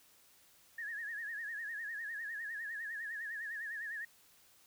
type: tone with vibrato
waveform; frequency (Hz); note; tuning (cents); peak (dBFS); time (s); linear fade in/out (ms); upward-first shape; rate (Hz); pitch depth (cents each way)
sine; 1760; A6; 0; -39; 0.78-4.05; 5; sine; 9.9; 110
effects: white hiss -65 dBFS RMS until 4.66 s